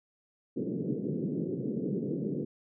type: band-pass noise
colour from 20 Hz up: pink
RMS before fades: -33 dBFS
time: 0.56-2.45 s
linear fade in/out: 10 ms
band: 140 to 450 Hz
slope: 48 dB/octave
effects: none